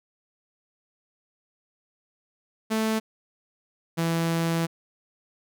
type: tone pair in turn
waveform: sawtooth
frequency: 220 / 165.92 Hz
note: A3 / E3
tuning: 0 / +12 cents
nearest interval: perfect fourth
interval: 488 cents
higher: first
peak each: -19 dBFS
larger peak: neither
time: 2.7-3 / 3.97-4.67 s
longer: second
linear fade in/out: 20 ms
effects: none